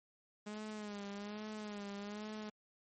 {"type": "tone with vibrato", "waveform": "sawtooth", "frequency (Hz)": 207.7, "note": "G#3", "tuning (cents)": 0, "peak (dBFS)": -39, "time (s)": [0.46, 2.5], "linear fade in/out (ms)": 10, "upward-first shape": "sine", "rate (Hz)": 1.2, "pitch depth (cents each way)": 60, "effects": ["MP3 32 kbps"]}